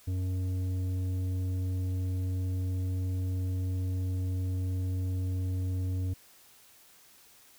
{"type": "tone with tanh clipping", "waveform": "triangle", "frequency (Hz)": 92.3, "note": "F#2", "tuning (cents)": -4, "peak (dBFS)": -30, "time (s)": [0.07, 6.14], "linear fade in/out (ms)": 10, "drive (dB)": 13, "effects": ["white hiss -58 dBFS RMS until 7.58 s"]}